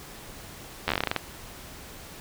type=slowing click train; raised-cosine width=0.3 ms; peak=-8 dBFS; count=12; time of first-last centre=0.88-1.163 s; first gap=11 ms; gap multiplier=1.16; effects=pink hiss -44 dBFS RMS until 2.2 s